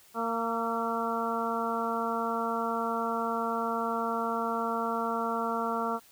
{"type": "harmonic tone with a mistuned harmonic", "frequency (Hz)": 229.9, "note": "A#3", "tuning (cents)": -24, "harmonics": [1, 2, 3, 4, 5, 6], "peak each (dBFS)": [-35, -35, -35, -35, -35, -35], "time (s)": [0.14, 6], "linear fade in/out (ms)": 50, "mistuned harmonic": 6, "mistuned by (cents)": -27, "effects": ["white hiss -58 dBFS RMS until 6.11 s"]}